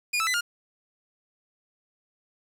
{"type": "tone with pitch steps", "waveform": "sawtooth", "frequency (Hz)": [2437, 1312, 2008, 1416], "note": ["D#7", "E6", "B6", "F6"], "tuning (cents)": [-37, -9, 28, 23], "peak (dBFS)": -20, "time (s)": [0.13, 0.41], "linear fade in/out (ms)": 10, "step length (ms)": 70, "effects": ["low-pass 12000 Hz 12 dB/octave", "8-bit"]}